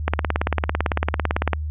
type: click train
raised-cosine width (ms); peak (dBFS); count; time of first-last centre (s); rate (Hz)
0.5; -4; 27; 0.08-1.533; 17.9
effects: added 76 Hz sine -24 dBFS peak until 1.7 s + resampled to 8000 Hz